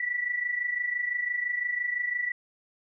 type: tone pair together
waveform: sine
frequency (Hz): 1935 / 1960.9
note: B6 / B6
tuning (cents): -36 / -13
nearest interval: unison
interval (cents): 23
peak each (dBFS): -33 / -28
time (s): 0-2.32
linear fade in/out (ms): 5
effects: none